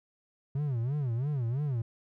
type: tone with vibrato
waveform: triangle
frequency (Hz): 130.81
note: C3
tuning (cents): 0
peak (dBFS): -26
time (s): 0.55-1.82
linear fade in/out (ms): 5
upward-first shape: sine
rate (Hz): 3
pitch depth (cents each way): 240
effects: none